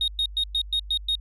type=tone bursts; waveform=sine; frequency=3729 Hz; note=A#7; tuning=in tune; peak=-19 dBFS; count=7; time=0.01-1.153 s; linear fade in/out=2 ms; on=69 ms; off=110 ms; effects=tanh soft clip ceiling -19 dBFS + added 50 Hz sine -36 dBFS peak until 1.2 s